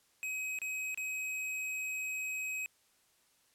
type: tone with dropouts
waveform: square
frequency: 2535 Hz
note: D#7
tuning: 32 cents sharp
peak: -36 dBFS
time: 0.23-2.66 s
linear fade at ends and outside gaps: 0 ms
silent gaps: 0.588-0.617 / 0.945-0.975 s
effects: white hiss -70 dBFS RMS until 3.54 s + low-pass 12000 Hz 12 dB/octave